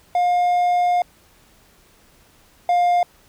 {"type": "tone pair in turn", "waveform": "triangle", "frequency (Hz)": [711, 706.1], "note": ["F5", "F5"], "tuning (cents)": [31, 19], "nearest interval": "unison", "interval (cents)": 12, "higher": "first", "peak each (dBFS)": [-13, -12], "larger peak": "second", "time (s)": [[0.15, 1.02], [2.69, 3.03]], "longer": "first", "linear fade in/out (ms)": 2, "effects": ["pink hiss -54 dBFS RMS until 3.28 s"]}